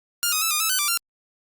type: tone with pitch steps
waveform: 5% pulse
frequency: 1408 / 1256 / 1313 / 1219 / 1307 / 1513 / 1174 / 1380 Hz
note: F6 / D#6 / E6 / D#6 / E6 / F#6 / D6 / F6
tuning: +14 / +16 / -7 / -36 / -15 / +38 / -1 / -21 cents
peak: -9 dBFS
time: 0.23-0.974 s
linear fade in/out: 0 ms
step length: 93 ms
effects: Opus 48 kbps